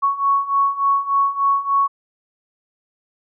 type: beating tone pair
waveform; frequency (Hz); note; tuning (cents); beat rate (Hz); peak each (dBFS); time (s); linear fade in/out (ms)
sine; 1108.7 / 1112.1; C#6 / C#6; 0 / +5; 3.4; -20 / -17; 0.02-1.88; 20
effects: none